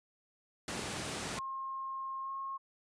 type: noise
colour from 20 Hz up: pink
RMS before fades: -38 dBFS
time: 0.68-1.39 s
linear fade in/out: 2 ms
type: tone with pitch glide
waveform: sine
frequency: 1069 to 1080.8 Hz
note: C6 to C#6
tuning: +37 to -44 cents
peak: -37 dBFS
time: 1.37-2.58 s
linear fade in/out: 20 ms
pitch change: +19 cents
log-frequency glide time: 2.22-2.31 s
effects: high-pass 100 Hz 12 dB/octave + resampled to 22050 Hz